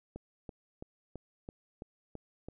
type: click train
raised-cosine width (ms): 2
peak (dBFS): -29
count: 8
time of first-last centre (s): 0.16-2.486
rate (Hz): 3.01
effects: none